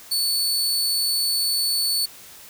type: tone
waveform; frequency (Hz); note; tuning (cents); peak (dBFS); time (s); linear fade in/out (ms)
sawtooth; 4458; C#8; +9; -17; 0.11-2.06; 10
effects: white hiss -44 dBFS RMS until 2.49 s